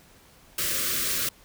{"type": "band-stop noise", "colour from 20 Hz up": "white", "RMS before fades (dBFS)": -27, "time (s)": [0.58, 1.29], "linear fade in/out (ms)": 5, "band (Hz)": [610, 1100], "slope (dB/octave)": 96, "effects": ["pink hiss -55 dBFS RMS until 1.44 s"]}